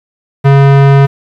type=tone; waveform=square; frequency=138.59 Hz; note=C#3; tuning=in tune; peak=-3 dBFS; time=0.44-1.07 s; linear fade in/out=20 ms; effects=low-pass 2000 Hz 12 dB/octave + 7-bit